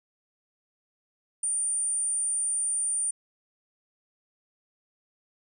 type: tone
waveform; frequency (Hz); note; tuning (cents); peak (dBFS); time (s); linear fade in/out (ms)
sine; 9070; C#9; +39; -25; 1.43-3.11; 5
effects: none